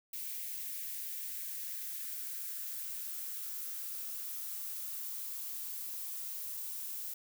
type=noise with high-pass filter sweep; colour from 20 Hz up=violet; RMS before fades=-41 dBFS; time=0.13-7.14 s; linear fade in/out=5 ms; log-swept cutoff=2100 to 760 Hz; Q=2.5; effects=none